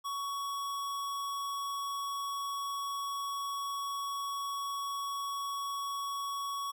square tone, 1119 Hz, C#6, 16 cents sharp, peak -35 dBFS, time 0.04-6.72 s, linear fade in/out 20 ms, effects none

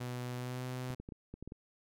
sawtooth tone with pitch glide, 123.9 to 126.94 Hz, B2 to B2, +6 to +48 cents, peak -34 dBFS, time 0-0.95 s, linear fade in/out 10 ms, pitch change +42 cents, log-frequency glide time 0.36-0.63 s
clicks, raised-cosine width 3 ms, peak -32 dBFS, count 8, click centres 0.904 / 1 / 1.089 / 1.122 / 1.34 / 1.426 / 1.476 / 1.521 s
effects none

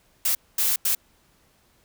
blue noise bursts at uneven times, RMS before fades -22 dBFS, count 3, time 0.25-0.35 / 0.58-0.76 / 0.85-0.95 s, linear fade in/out 5 ms, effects pink hiss -62 dBFS RMS until 1.84 s

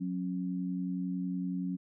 sine tone pair together, 182.14 / 272.9 Hz, F#3 / C#4, -27 / -27 cents, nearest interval perfect fifth, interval 700 cents, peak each -33 / -36 dBFS, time 0-1.77 s, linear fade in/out 20 ms, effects none

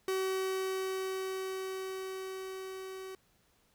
45% pulse tone with level ramp, 379.4 Hz, F#4, 43 cents sharp, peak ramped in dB -30 to -42 dBFS, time 0.08-3.15 s, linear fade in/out 2 ms, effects pink hiss -70 dBFS RMS until 3.74 s

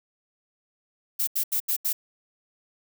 violet noise bursts, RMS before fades -25 dBFS, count 5, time 1.19-1.93 s, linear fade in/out 10 ms, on 84 ms, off 80 ms, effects none

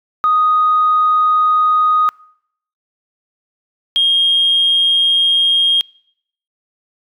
sine tone pair in turn, 1244.5 / 3237 Hz, D#6 / G#7, 0 / -45 cents, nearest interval octave + perfect fourth, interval 1655 cents, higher second, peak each -9 dBFS, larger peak neither, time 0.24-2.09 / 3.96-5.81 s, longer neither, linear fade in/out 0 ms, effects noise-tail reverb RT60 0.7 s tail -26 dB re dry + tanh soft clip ceiling -5 dBFS

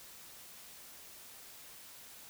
silence, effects white hiss -53 dBFS RMS until 2.29 s

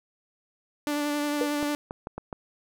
sawtooth tone with vibrato, 293.2 Hz, D4, 3 cents flat, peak -22 dBFS, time 0.87-1.75 s, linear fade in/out 0 ms, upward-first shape sine, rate 11 Hz, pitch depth 16 cents each way
sine tone with exponential decay, 490.8 Hz, B4, 11 cents flat, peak -20 dBFS, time 1.41-1.52 s, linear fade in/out 1 ms, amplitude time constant 23 ms
clicks, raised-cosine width 1 ms, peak -20 dBFS, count 5, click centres 1.628 / 1.909 / 2.071 / 2.18 / 2.328 s
effects none

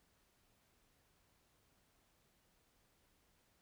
silence, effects pink hiss -75 dBFS RMS until 3.61 s

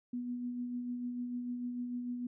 sine tone with tremolo, 244.7 Hz, B3, 16 cents flat, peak -34 dBFS, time 0.13-2.27 s, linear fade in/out 5 ms, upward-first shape sine, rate 6.7 Hz, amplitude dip 35%, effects none

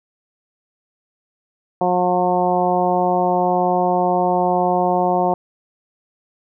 harmonic tone, 179.9 Hz, F#3, 48 cents flat, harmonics 1 / 2 / 3 / 4 / 5 / 6, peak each -24 / -22 / -22 / -18 / -22 / -30 dBFS, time 1.81-5.34 s, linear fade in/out 2 ms, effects none

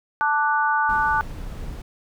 sine chord, D major, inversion second, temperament equal, 880 / 1174.7 / 1480 Hz, A5 / D6 / F#6, 0 / 0 / 0 cents, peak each -21 / -24 / -22 dBFS, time 0.21-1.21 s, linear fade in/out 0 ms
brown noise, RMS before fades -33 dBFS, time 0.89-1.82 s, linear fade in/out 5 ms
effects none

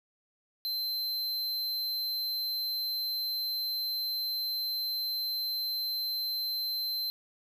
square tone, 4100 Hz, C8, 36 cents flat, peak -31 dBFS, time 0.65-7.1 s, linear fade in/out 0 ms, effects none

